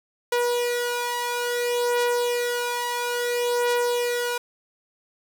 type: beating tone pair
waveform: sawtooth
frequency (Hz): 483.2 / 483.79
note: B4 / B4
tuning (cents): -38 / -36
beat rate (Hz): 0.59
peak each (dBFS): -24 / -20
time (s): 0.32-4.38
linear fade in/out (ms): 5
effects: 8-bit